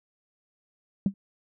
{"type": "tone with exponential decay", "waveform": "sine", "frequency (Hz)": 196, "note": "G3", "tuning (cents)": 0, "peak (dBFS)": -15, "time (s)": [1.06, 1.14], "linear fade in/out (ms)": 2, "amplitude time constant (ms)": 16, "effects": ["tanh soft clip ceiling -15 dBFS"]}